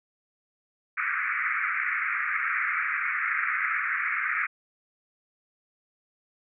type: band-pass noise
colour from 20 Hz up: white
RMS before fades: -28 dBFS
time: 0.97-4.47 s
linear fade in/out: 10 ms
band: 1200 to 2300 Hz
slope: 96 dB/octave
effects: none